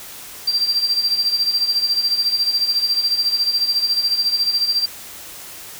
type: tone with tremolo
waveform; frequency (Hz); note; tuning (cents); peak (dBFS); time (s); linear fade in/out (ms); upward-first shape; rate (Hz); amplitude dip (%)
sine; 4715; D8; +6; -11; 0.47-4.86; 10; sine; 14; 75
effects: tanh soft clip ceiling -12 dBFS + white hiss -36 dBFS RMS until 5.79 s